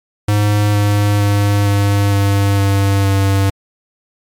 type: tone with pitch steps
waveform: square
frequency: 103.83 / 102.82 / 101.81 / 100.82 / 99.83 / 98.86 / 97.89 Hz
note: G#2 / G#2 / G#2 / G2 / G2 / G2 / G2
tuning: 0 / -17 / -34 / +49 / +32 / +15 / -2 cents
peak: -11 dBFS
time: 0.28-3.5 s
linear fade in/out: 5 ms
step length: 460 ms
effects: MP3 96 kbps